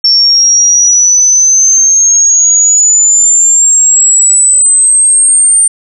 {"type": "exponential sweep", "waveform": "sine", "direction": "up", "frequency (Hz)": [5430, 8870], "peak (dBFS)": -3, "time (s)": [0.04, 5.68], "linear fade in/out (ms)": 5, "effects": []}